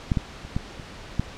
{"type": "clicks", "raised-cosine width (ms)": 5, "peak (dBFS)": [-8, -10, -25, -12, -26, -9], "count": 6, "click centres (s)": [0.118, 0.172, 0.45, 0.565, 0.798, 1.196], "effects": ["pink hiss -41 dBFS RMS until 1.37 s", "low-pass 5000 Hz 12 dB/octave"]}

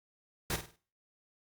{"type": "noise with echo", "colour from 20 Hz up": "pink", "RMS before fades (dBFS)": -33, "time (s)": [0.5, 0.56], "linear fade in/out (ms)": 2, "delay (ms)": 50, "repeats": 4, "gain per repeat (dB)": -9, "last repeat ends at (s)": 0.76, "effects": ["noise-tail reverb RT60 0.4 s tail -18 dB re dry", "Opus 48 kbps"]}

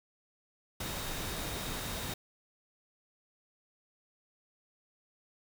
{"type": "tone in noise", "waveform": "sine", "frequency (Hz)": 3729, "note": "A#7", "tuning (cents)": 0, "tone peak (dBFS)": -48, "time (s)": [0.8, 2.14], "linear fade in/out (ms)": 5, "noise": "pink", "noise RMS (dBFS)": -38, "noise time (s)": [0.8, 2.14], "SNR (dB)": -13, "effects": []}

